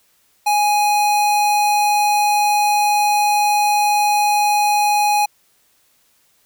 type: tone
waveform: square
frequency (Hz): 831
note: G#5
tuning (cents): +1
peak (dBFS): -14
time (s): 0.46-5.26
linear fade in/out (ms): 10
effects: white hiss -59 dBFS RMS until 6.45 s

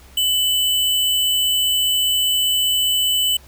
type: tone with sample-and-hold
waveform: sine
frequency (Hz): 3000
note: F#7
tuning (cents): +23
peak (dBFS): -15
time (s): 0.17-3.37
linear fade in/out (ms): 5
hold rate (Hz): 11025
effects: added 65 Hz sine -44 dBFS peak until 3.47 s + pink hiss -48 dBFS RMS until 3.47 s

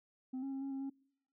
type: tone with pitch steps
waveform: sine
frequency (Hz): 258.7 / 272.1 / 269.1 / 273.9 / 269.6 / 272.7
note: C4 / C#4 / C4 / C#4 / C#4 / C#4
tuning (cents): -19 / -32 / +49 / -21 / -48 / -28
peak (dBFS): -35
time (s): 0.33-0.9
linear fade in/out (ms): 10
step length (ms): 95
effects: noise-tail reverb RT60 0.7 s tail -26 dB re dry + tanh soft clip ceiling -37 dBFS

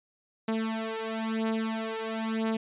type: beating tone pair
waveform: sawtooth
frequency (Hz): 221.9 / 222.9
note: A3 / A3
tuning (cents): +15 / +23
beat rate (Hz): 1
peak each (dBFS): -28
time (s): 0.48-2.57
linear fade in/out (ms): 5
effects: resampled to 8000 Hz

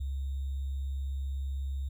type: tone with sample-and-hold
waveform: sine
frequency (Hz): 68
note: C#2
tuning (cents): -33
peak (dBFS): -31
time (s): 0-1.89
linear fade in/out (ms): 10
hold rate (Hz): 3675
effects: none

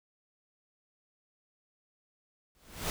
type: noise with exponential growth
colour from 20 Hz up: pink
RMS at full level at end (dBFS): -30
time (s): 2.55-2.9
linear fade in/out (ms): 0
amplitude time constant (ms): 75
effects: none

